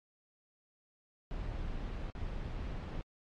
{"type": "noise with dropouts", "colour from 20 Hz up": "brown", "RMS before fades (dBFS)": -39, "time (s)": [1.31, 3.01], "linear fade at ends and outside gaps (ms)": 0, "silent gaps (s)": [2.101, 2.151], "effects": ["low-pass 4000 Hz 12 dB/octave", "AAC 48 kbps"]}